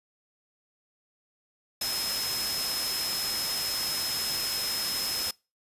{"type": "tone in noise", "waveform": "sine", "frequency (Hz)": 5160, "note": "E8", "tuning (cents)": -38, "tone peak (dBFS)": -30, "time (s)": [1.81, 5.31], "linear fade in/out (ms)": 5, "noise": "white", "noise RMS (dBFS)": -32, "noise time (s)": [1.81, 5.31], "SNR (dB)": -1, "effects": ["noise-tail reverb RT60 0.3 s tail -26 dB re dry", "resampled to 32000 Hz"]}